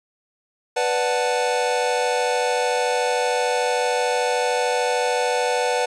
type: chord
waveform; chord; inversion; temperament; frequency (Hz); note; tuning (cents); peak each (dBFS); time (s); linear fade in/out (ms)
square; B minor seventh; none; equal; 493.9 / 587.3 / 740 / 880; B4 / D5 / F#5 / A5; 0 / 0 / 0 / 0; -23 / -28 / -26 / -27; 0.76-5.86; 10
effects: resampled to 22050 Hz